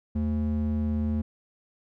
triangle ring-modulated tone, 150.4 Hz, D3, 42 cents sharp, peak -19 dBFS, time 0.15-1.22 s, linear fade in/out 10 ms, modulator 70 Hz, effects none

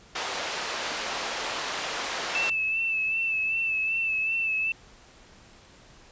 pink band-pass noise, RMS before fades -32 dBFS, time 0.15-2.5 s, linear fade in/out 5 ms, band 570 to 6000 Hz, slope 12 dB/octave
sine tone with vibrato, 2637 Hz, E7, in tune, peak -24 dBFS, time 2.35-4.72 s, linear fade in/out 2 ms, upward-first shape sine, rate 2.6 Hz, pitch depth 37 cents each way
effects pink hiss -53 dBFS RMS until 6.11 s + resampled to 16000 Hz

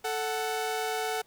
sawtooth tone pair together, 440 / 743.2 Hz, A4 / F#5, 0 / +7 cents, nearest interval major sixth, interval 907 cents, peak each -28 dBFS, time 0.04-1.22 s, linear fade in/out 10 ms, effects pink hiss -63 dBFS RMS until 1.26 s

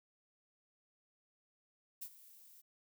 violet noise with ADSR envelope, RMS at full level -43 dBFS, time 2.01-2.62 s, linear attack 14 ms, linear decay 63 ms, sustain -17 dB, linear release 22 ms, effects none

